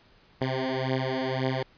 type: beating tone pair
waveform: 10% pulse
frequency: 130 / 131.9 Hz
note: C3 / C3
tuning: -11 / +14 cents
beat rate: 1.9 Hz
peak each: -21 dBFS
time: 0.41-1.63 s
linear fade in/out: 5 ms
effects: pink hiss -59 dBFS RMS until 1.77 s + resampled to 11025 Hz